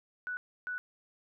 sine tone bursts at uneven times, 1480 Hz, F#6, in tune, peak -34 dBFS, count 2, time 0.27-0.37 / 0.67-0.78 s, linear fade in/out 0 ms, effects none

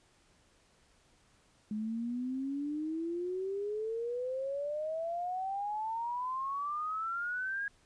sine exponential sweep, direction up, 209.6 to 1652 Hz, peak -33 dBFS, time 1.71-7.68 s, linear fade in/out 2 ms, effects pink hiss -67 dBFS RMS until 7.85 s + resampled to 22050 Hz

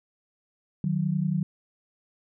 sine tone pair together, 153.97 / 185 Hz, D#3 / F#3, -18 / 0 cents, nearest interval minor third, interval 318 cents, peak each -26 dBFS, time 0.84-1.43 s, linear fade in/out 2 ms, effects none

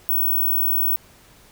sine tone, 15770 Hz, B9, 4 cents flat, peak -17 dBFS, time 0.09-0.96 s, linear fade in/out 0 ms, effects pink hiss -51 dBFS RMS until 1.51 s

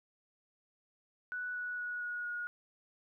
sine tone with pitch steps, 1480 / 1470.6 / 1461.3 / 1452.1 / 1442.9 Hz, F#6 / F#6 / F#6 / F#6 / F#6, 0 / -11 / -22 / -33 / -44 cents, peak -36 dBFS, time 1.32-2.47 s, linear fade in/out 0 ms, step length 230 ms, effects 13-bit

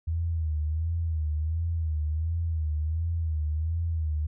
sine tone with vibrato, 79.9 Hz, D#2, 47 cents sharp, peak -25 dBFS, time 0.07-4.27 s, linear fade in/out 10 ms, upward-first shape sine, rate 1.4 Hz, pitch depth 87 cents each way, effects none

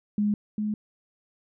sine tone pair in turn, 207.7 / 211.5 Hz, G#3 / G#3, 0 / +32 cents, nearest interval unison, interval 32 cents, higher second, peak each -21 / -25 dBFS, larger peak first, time 0.18-0.34 / 0.58-0.74 s, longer neither, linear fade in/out 2 ms, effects none

